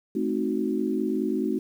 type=chord; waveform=sine; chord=A diminished seventh; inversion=none; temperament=equal with one note detuned; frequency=216.6 / 261.6 / 311.1 / 370 Hz; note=A3 / C4 / Eb4 / Gb4; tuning=-27 / 0 / 0 / 0 cents; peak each=-29 dBFS; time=0.15-1.59 s; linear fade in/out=5 ms; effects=9-bit